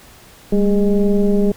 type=tone with frequency modulation; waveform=sine; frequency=198.4 Hz; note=G3; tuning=21 cents sharp; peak=-11 dBFS; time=0.52-1.52 s; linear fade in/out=5 ms; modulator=209 Hz; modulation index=1.2; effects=pink hiss -44 dBFS RMS until 1.56 s